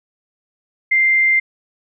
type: tone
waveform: sine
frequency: 2093 Hz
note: C7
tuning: in tune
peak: -11 dBFS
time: 0.91-1.4 s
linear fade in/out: 10 ms
effects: none